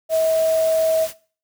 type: tone in noise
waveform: sine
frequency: 643 Hz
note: E5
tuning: 43 cents flat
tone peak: -15 dBFS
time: 0.09-1.08 s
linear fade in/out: 50 ms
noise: white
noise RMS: -33 dBFS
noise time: 0.09-1.14 s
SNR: +15 dB
effects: noise-tail reverb RT60 0.4 s tail -19 dB re dry